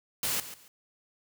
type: noise with echo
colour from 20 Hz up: white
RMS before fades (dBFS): -30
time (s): 0.23-0.4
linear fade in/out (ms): 2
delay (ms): 140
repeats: 2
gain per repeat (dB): -13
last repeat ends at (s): 0.68
effects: none